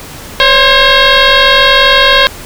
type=tone with frequency modulation; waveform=sine; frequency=1100 Hz; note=C#6; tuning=14 cents flat; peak=-3 dBFS; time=0.4-2.27 s; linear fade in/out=0 ms; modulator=538 Hz; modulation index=5.6; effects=pink hiss -28 dBFS RMS until 2.45 s